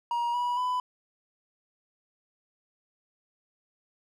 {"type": "tone with pitch steps", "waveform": "triangle", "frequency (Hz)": [949, 973.4, 998.5], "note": ["A#5", "B5", "B5"], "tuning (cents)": [31, -25, 19], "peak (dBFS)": -24, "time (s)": [0.11, 0.8], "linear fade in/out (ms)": 2, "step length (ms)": 230, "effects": []}